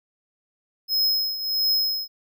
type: tone with tremolo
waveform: square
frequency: 5130 Hz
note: E8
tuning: 48 cents flat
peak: -18 dBFS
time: 0.88-2.08 s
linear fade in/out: 50 ms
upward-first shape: triangle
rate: 1.5 Hz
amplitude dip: 75%
effects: none